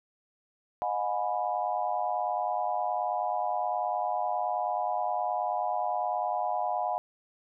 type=chord; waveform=sine; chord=G# minor seventh; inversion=second; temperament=equal with one note detuned; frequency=622.3 / 721 / 830.6 / 987.8 Hz; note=D#5 / F#5 / G#5 / B5; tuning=0 / -45 / 0 / 0 cents; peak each=-35 / -30 / -33 / -35 dBFS; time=0.82-6.98 s; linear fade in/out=0 ms; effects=none